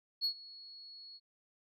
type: tone with ADSR envelope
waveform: sine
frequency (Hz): 4351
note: C#8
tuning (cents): -33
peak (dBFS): -27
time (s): 0.21-1.2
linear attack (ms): 39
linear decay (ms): 83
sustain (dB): -22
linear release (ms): 42
effects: tanh soft clip ceiling -27 dBFS